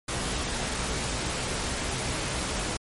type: noise with comb filter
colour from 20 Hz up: pink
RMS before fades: -30 dBFS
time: 0.08-2.77 s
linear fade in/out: 5 ms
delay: 16 ms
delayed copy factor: +0.5
effects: MP3 48 kbps